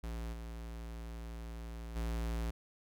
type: tone with level steps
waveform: square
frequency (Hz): 57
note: A#1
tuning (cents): -38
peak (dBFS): -39 / -43 / -35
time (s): 0.03-2.51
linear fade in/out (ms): 10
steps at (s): 0.32 / 1.95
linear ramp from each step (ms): 20
effects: none